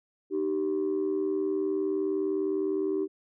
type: tone pair together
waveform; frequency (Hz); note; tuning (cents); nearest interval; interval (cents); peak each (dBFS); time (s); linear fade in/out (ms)
sine; 307.1 / 386.9; D#4 / G4; -23 / -23; major third; 400; -29 / -26; 0.3-3.08; 50
effects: tanh soft clip ceiling -21 dBFS